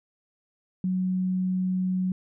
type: tone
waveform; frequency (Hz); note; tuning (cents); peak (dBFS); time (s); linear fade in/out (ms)
sine; 185; F#3; 0; -23; 0.84-2.12; 2
effects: none